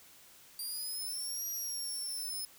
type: exponential two-way sweep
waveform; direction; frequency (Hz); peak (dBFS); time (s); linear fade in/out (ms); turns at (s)
10% pulse; up then down; 4721 to 5750 to 5170; -31; 0.59-2.45; 2; 1.47
effects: white hiss -58 dBFS RMS until 2.58 s